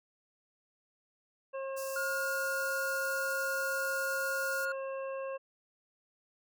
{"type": "harmonic tone", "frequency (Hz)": 538, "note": "C5", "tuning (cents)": 48, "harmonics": [1, 2, 3, 5], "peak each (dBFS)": [-36, -44, -51, -51], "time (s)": [1.53, 5.38], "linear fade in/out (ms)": 20}
{"type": "high-pass noise", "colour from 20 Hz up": "pink", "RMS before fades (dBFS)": -45, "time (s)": [1.76, 4.66], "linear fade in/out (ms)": 20, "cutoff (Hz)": 4900, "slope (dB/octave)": 48}
{"type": "tone", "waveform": "triangle", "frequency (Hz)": 1426, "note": "F6", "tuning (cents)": 36, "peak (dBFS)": -31, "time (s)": [1.96, 4.72], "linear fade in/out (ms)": 2}
{"effects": []}